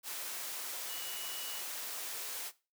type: tone in noise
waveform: sine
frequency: 2928 Hz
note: F#7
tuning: 19 cents flat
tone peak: -47 dBFS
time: 0.87-1.63 s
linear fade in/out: 50 ms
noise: white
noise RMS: -41 dBFS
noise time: 0.03-2.52 s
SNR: -9 dB
effects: noise-tail reverb RT60 0.3 s tail -18 dB re dry + high-pass 400 Hz 12 dB/octave